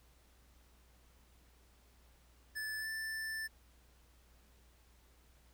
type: tone with pitch glide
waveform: square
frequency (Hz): 1741 to 1765.3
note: A6 to A6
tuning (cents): -19 to +5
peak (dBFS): -39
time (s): 2.55-3.48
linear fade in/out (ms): 20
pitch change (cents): +24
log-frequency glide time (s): 2.79-2.88
effects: added 60 Hz sine -64 dBFS peak until 5.53 s + pink hiss -69 dBFS RMS until 5.53 s